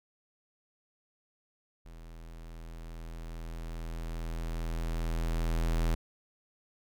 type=tone with level ramp; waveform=square; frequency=41.2 Hz; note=E1; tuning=in tune; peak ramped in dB=-47 to -26 dBFS; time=1.85-5.95 s; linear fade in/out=10 ms; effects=none